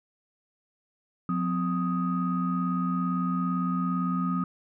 sine tone cluster, 179.5 / 257.2 / 1249 Hz, F3 / C4 / D#6, +48 / -30 / +6 cents, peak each -26 / -30 / -31 dBFS, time 1.29-4.44 s, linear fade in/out 2 ms, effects tanh soft clip ceiling -17 dBFS

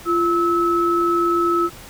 sine tone pair together, 344.1 / 1299 Hz, F4 / E6, -26 / -26 cents, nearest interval octave + major seventh, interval 2300 cents, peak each -18 dBFS, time 0.05-1.7 s, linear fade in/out 50 ms, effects pink hiss -40 dBFS RMS until 1.89 s

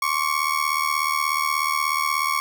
30% pulse ring-modulated tone, 1108.7 Hz, C#6, in tune, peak -15 dBFS, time 0.02-2.4 s, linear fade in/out 0 ms, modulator 38.3 Hz, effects none

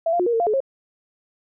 sine tone with pitch steps, 662 / 695 / 358.9 / 472.7 / 455 / 694 / 427.3 / 540 Hz, E5 / F5 / F4 / A#4 / A#4 / F5 / G#4 / C#5, +7 / -9 / +47 / +24 / -42 / -11 / +49 / -45 cents, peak -17 dBFS, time 0.06-0.604 s, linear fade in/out 5 ms, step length 68 ms, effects none

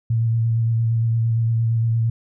sine tone with vibrato, 114.4 Hz, A#2, 32 cents flat, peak -16 dBFS, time 0.1-2.1 s, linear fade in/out 5 ms, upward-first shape square, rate 8.7 Hz, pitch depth 17 cents each way, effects none

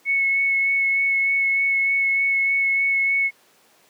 sine tone with vibrato, 2200 Hz, C#7, 14 cents flat, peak -17 dBFS, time 0.05-3.31 s, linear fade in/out 50 ms, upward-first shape sine, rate 3.3 Hz, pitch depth 11 cents each way, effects pink hiss -56 dBFS RMS until 3.89 s + high-pass 300 Hz 12 dB/octave

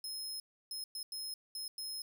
sawtooth tone bursts at uneven times, 5150 Hz, E8, 41 cents flat, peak -37 dBFS, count 6, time 0.04-0.4 / 0.71-0.84 / 0.95-1.03 / 1.12-1.34 / 1.55-1.68 / 1.78-2.02 s, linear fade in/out 2 ms, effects none

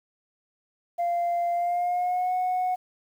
sine tone with pitch glide, 693 to 733.8 Hz, F5 to F#5, -14 to -15 cents, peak -21 dBFS, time 0.98-2.76 s, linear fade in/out 20 ms, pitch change +99 cents, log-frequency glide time 1.53-2.33 s, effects tanh soft clip ceiling -21 dBFS + 9-bit

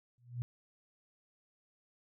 sine tone with exponential growth, 121.6 Hz, B2, 26 cents flat, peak -31 dBFS, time 0.18-0.42 s, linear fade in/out 0 ms, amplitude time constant 52 ms, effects none

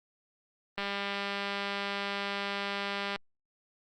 click train, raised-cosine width 0.3 ms, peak -18 dBFS, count 477, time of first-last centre 0.78-3.16 s, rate 200 Hz, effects Opus 32 kbps

